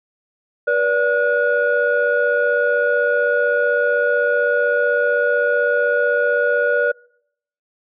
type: tone cluster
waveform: sine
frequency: 484.2 / 580 / 1450 Hz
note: B4 / D5 / F#6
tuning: -34 / -22 / -35 cents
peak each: -18 dBFS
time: 0.67-6.92 s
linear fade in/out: 10 ms
effects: noise-tail reverb RT60 0.7 s tail -26 dB re dry + tanh soft clip ceiling -7 dBFS